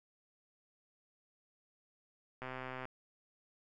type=click train; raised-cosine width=0.5 ms; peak=-28 dBFS; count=57; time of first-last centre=2.42-2.854 s; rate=129 Hz; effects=none